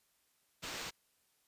violet noise with sample-and-hold, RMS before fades -43 dBFS, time 0.62-0.91 s, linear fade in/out 20 ms, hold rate 11025 Hz, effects white hiss -75 dBFS RMS until 1.47 s + resampled to 32000 Hz

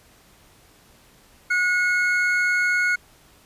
triangle tone pair together, 1452 / 2176 Hz, F#6 / C#7, -33 / -33 cents, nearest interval perfect fifth, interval 700 cents, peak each -18 / -21 dBFS, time 1.5-2.96 s, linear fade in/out 10 ms, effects pink hiss -54 dBFS RMS until 3.45 s + resampled to 32000 Hz

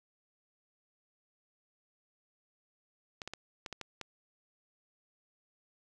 clicks, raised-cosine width 0.2 ms, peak -23 dBFS, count 7, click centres 3.218 / 3.276 / 3.336 / 3.662 / 3.727 / 3.813 / 4.013 s, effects none

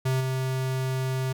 square tone with level steps, 130.81 Hz, C3, in tune, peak -23 / -26 dBFS, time 0.05-1.33 s, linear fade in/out 10 ms, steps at 0.2 s, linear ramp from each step 10 ms, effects none

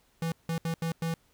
square tone bursts at uneven times, 164.81 Hz, E3, in tune, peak -29 dBFS, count 5, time 0.22-0.32 / 0.49-0.58 / 0.65-0.74 / 0.82-0.92 / 1.02-1.14 s, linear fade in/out 2 ms, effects pink hiss -67 dBFS RMS until 1.33 s

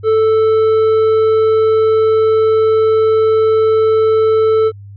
triangle tone with hard clipping, 440 Hz, A4, in tune, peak -10 dBFS, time 0.03-4.72 s, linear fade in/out 50 ms, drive 9 dB, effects added 100 Hz sine -31 dBFS peak until 4.96 s + resampled to 11025 Hz

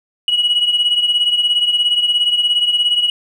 sine beating tone pair, 2914 / 2931 Hz, F#7 / F#7, -27 / -17 cents, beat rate 17 Hz, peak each -12 / -17 dBFS, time 0.28-3.1 s, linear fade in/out 2 ms, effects tanh soft clip ceiling -8 dBFS + 8-bit

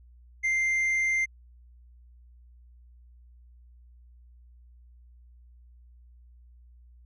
triangle tone with tanh clipping, 2093 Hz, C7, in tune, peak -24 dBFS, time 0.43-1.26 s, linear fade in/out 20 ms, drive 8 dB, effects added 60 Hz sine -51 dBFS peak until 7.05 s

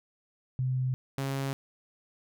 sine / sawtooth tone pair in turn, 128.8 / 136.46 Hz, C3 / C#3, -27 / -27 cents, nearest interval minor second, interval 100 cents, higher second, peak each -26 dBFS, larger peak neither, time 0.59-0.94 / 1.18-1.53 s, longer neither, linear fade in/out 0 ms, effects none

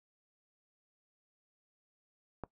click, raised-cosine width 1 ms, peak -25 dBFS, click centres 2.437 s, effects noise-tail reverb RT60 0.1 s tail -20 dB re dry

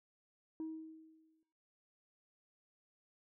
sine tone with exponential decay, 318.4 Hz, D#4, 40 cents sharp, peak -36 dBFS, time 0.6-1.43 s, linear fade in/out 1 ms, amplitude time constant 180 ms, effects noise-tail reverb RT60 1.0 s tail -22 dB re dry + tanh soft clip ceiling -37 dBFS

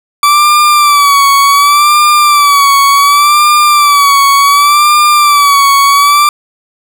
40% pulse tone with vibrato, 1156 Hz, D6, 28 cents flat, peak -3 dBFS, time 0.23-6.29 s, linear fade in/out 2 ms, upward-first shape sine, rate 0.68 Hz, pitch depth 63 cents each way, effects none

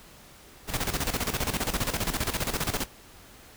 pink noise with tremolo, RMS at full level -27 dBFS, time 0.67-2.87 s, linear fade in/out 50 ms, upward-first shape square, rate 15 Hz, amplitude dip 70%, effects pink hiss -51 dBFS RMS until 3.56 s

